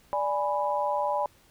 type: chord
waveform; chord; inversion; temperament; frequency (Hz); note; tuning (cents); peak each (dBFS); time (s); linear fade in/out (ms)
sine; G# diminished; second; equal; 587.3 / 830.6 / 987.8; D5 / G#5 / B5; 0 / 0 / 0; -29; 0.13-1.26; 0
effects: pink hiss -60 dBFS RMS until 1.5 s